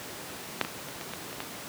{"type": "clicks", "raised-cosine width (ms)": 0.3, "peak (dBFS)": [-7, -17, -24, -21, -19, -25, -17], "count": 7, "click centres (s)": [0.613, 0.649, 0.886, 1.012, 1.136, 1.329, 1.404], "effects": ["pink hiss -40 dBFS RMS until 1.68 s", "high-pass 150 Hz 12 dB/octave"]}